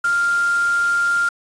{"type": "tone in noise", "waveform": "sine", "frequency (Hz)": 1396.9, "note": "F6", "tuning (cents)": 0, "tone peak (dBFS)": -15, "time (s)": [0.04, 1.29], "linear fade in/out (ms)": 5, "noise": "white", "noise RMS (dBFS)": -33, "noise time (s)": [0.04, 1.29], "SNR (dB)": 15, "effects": ["resampled to 22050 Hz"]}